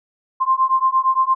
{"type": "beating tone pair", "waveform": "sine", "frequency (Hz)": [1046.5, 1055.2], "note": ["C6", "C6"], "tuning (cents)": [0, 14], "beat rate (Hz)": 8.7, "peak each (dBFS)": -17, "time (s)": [0.4, 1.35], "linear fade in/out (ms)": 20, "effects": []}